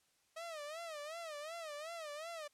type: tone with vibrato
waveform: sawtooth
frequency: 630 Hz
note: D#5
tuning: 21 cents sharp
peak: -40 dBFS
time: 0.36-2.48 s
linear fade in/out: 10 ms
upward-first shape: sine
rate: 2.7 Hz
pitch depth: 140 cents each way
effects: white hiss -75 dBFS RMS until 2.53 s + low-pass 10000 Hz 12 dB/octave